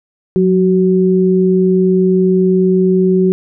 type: tone pair together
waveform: sine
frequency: 182.7 / 374.6 Hz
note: F#3 / F#4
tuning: -22 / +21 cents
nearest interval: octave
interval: 1243 cents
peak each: -11 dBFS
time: 0.36-3.32 s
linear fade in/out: 0 ms
effects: none